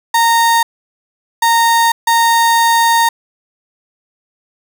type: tone bursts at uneven times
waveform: 35% pulse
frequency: 924 Hz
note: A#5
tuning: 16 cents flat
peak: -7 dBFS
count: 3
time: 0.14-0.63 / 1.42-1.92 / 2.07-3.09 s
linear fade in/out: 5 ms
effects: none